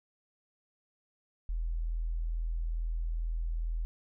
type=tone; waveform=sine; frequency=41.15 Hz; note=E1; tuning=2 cents flat; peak=-30 dBFS; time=1.49-3.85 s; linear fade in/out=0 ms; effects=none